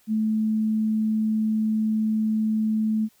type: tone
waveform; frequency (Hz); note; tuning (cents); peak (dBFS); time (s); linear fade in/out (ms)
sine; 217.6; A3; -19; -20; 0.07-3.09; 50
effects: white hiss -61 dBFS RMS until 3.2 s